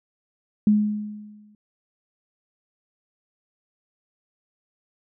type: tone with exponential decay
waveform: sine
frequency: 210 Hz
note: G#3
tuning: 19 cents sharp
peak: -12 dBFS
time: 0.67-1.55 s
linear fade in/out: 2 ms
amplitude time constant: 190 ms
effects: none